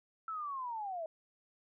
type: linear sweep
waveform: sine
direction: down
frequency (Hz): 1334 to 622.3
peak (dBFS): -37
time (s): 0.28-1.06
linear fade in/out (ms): 2
effects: none